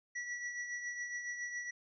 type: tone with tremolo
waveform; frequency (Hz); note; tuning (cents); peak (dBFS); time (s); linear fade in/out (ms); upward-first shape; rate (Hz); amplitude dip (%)
square; 1943; B6; -29; -37; 0.15-1.71; 10; triangle; 7.2; 55
effects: resampled to 16000 Hz